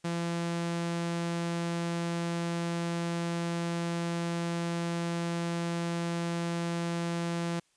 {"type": "tone", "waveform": "sawtooth", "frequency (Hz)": 170, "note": "F3", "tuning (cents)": -46, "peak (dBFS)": -26, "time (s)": [0.04, 7.6], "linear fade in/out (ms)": 10, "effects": ["white hiss -70 dBFS RMS until 7.76 s", "resampled to 22050 Hz"]}